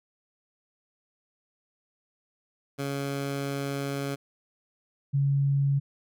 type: tone pair in turn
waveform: 15% pulse / sine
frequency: 139.5 / 139.5 Hz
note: C#3 / C#3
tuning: +11 / +11 cents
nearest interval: unison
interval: 0 cents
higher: neither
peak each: -23 / -21 dBFS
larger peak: second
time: 2.78-4.16 / 5.13-5.8 s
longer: first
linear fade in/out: 20 ms
effects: none